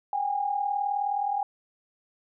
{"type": "tone pair together", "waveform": "sine", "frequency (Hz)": [777.6, 817], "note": ["G5", "G#5"], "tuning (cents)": [-14, -29], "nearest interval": "minor second", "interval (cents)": 85, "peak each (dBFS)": [-31, -26], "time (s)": [0.13, 1.43], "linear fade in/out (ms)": 2, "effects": []}